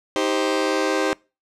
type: chord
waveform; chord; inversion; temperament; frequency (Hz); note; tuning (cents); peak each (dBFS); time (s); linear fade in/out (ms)
sawtooth; C minor; first; just; 314 / 392.4 / 523.3; Eb4 / G4 / C5; +16 / +2 / 0; -20; 0.16-1.13; 0
effects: noise-tail reverb RT60 0.3 s tail -25 dB re dry + low-pass 7000 Hz 12 dB/octave